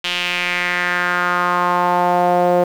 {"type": "tone with band-pass filter sweep", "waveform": "sawtooth", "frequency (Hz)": 177.4, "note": "F3", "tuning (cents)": 27, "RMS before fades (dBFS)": -17, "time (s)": [0.04, 2.64], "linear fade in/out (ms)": 5, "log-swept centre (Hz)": [3100, 560], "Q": 3.1, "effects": ["7-bit"]}